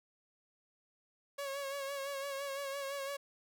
sawtooth tone with vibrato, 554.4 Hz, C#5, in tune, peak -34 dBFS, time 1.38-3.17 s, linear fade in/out 10 ms, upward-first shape sine, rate 5.9 Hz, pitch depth 40 cents each way, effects none

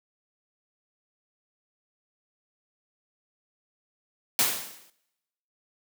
white noise with exponential decay, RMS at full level -20 dBFS, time 4.39-4.9 s, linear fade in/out 1 ms, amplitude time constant 110 ms, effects noise-tail reverb RT60 1.0 s tail -23 dB re dry + high-pass 150 Hz 12 dB/octave

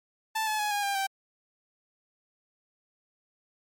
sawtooth tone with pitch steps, 880 / 858.9 / 838.3 / 818.2 / 798.6 / 779.5 Hz, A5 / A5 / G#5 / G#5 / G5 / G5, 0 / -42 / +16 / -26 / +32 / -10 cents, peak -23 dBFS, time 0.35-1.07 s, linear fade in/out 10 ms, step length 120 ms, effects MP3 64 kbps

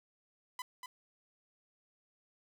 sawtooth tone with echo, 1003 Hz, B5, 26 cents sharp, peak -35 dBFS, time 0.59-0.62 s, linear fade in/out 2 ms, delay 240 ms, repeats 1, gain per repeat -5 dB, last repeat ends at 0.86 s, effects 12-bit

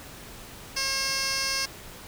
15% pulse tone with band-pass filter, 540 Hz, C#5, 45 cents flat, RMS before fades -28 dBFS, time 0.76-1.66 s, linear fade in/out 10 ms, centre 4900 Hz, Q 1.7, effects pink hiss -44 dBFS RMS until 2.07 s

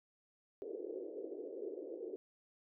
white band-pass noise, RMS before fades -45 dBFS, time 0.62-2.16 s, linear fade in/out 0 ms, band 330 to 480 Hz, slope 48 dB/octave, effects none

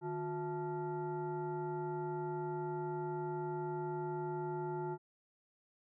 sine tone with frequency modulation, 360 Hz, F#4, 47 cents flat, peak -36 dBFS, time 0.01-4.98 s, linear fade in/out 50 ms, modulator 512 Hz, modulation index 1.1, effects none

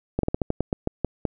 slowing click train, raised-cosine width 2 ms, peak -9 dBFS, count 11, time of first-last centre 0.19-1.252 s, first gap 43 ms, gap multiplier 1.19, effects none

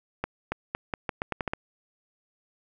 accelerating click train, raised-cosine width 0.5 ms, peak -13 dBFS, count 10, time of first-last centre 0.24-1.535 s, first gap 280 ms, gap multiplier 0.82, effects none

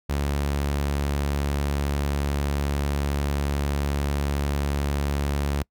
sawtooth tone, 71.2 Hz, C#2, 47 cents sharp, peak -19 dBFS, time 0.09-5.63 s, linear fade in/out 10 ms, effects noise-tail reverb RT60 0.1 s tail -26 dB re dry

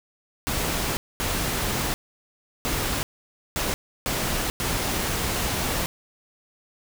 pink noise bursts at uneven times, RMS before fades -26 dBFS, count 6, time 0.47-0.97 / 1.2-1.94 / 2.65-3.03 / 3.56-3.74 / 4.06-4.5 / 4.6-5.86 s, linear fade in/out 0 ms, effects none

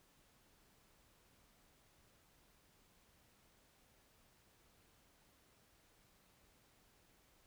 silence, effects pink hiss -71 dBFS RMS until 7.46 s

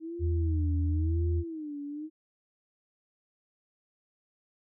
sine tone with vibrato, 316.1 Hz, D#4, 27 cents sharp, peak -35 dBFS, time 0-2.1 s, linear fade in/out 50 ms, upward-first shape sine, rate 0.96 Hz, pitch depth 170 cents each way
sine tone, 82.1 Hz, E2, 6 cents flat, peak -25 dBFS, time 0.19-1.44 s, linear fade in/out 50 ms
effects none

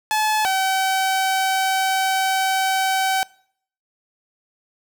sawtooth tone pair in turn, 860 / 764.6 Hz, A5 / G5, -40 / -43 cents, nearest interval major second, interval 203 cents, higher first, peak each -14 dBFS, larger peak neither, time 0.11-0.45 / 0.45-3.23 s, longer second, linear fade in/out 0 ms, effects noise-tail reverb RT60 0.6 s tail -23 dB re dry

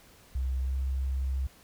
sine tone with pitch glide, 64.9 to 66.38 Hz, C2 to C2, -13 to +26 cents, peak -27 dBFS, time 0.35-1.47 s, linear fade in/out 5 ms, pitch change +39 cents, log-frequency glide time 0.61-0.76 s, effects pink hiss -57 dBFS RMS until 1.63 s

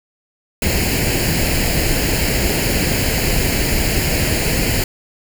pink noise with comb filter, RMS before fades -17 dBFS, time 0.62-4.84 s, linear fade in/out 2 ms, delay 0.42 ms, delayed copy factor +0.7, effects none

